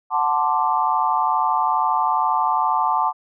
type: chord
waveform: sine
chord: D dominant seventh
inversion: first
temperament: equal with one note detuned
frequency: 740 / 880 / 1042.3 / 1174.7 Hz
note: F#5 / A5 / C6 / D6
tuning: 0 / 0 / -7 / 0 cents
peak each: -24 / -20 / -23 / -23 dBFS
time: 0.1-3.13 s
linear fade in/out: 50 ms
effects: none